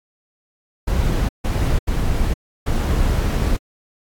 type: noise bursts at uneven times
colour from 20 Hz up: brown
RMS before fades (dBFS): -18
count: 4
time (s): 0.87-1.29 / 1.44-1.79 / 1.87-2.34 / 2.66-3.57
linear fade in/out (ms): 10
effects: AAC 64 kbps